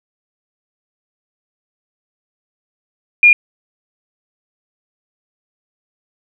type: tone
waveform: sine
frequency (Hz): 2421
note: D#7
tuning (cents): -48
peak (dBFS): -4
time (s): 3.23-3.33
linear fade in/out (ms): 2
effects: none